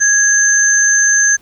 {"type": "tone pair together", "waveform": "sine", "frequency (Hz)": [1661.2, 6272], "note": ["G#6", "G8"], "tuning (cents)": [0, 0], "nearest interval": "octave + major seventh", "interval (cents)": 2300, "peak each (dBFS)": -11, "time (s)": [0, 1.37], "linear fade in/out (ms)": 20, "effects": ["pink hiss -50 dBFS RMS until 1.41 s"]}